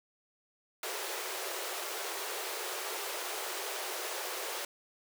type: high-pass noise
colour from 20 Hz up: pink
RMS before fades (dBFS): -38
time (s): 0.83-4.65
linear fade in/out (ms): 2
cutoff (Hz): 350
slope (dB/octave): 96
effects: none